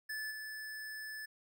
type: tone with level steps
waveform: square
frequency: 1737 Hz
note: A6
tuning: 23 cents flat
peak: -39 / -43 dBFS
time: 0.09-1.26 s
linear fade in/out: 10 ms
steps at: 0.3 s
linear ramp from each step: 20 ms
effects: none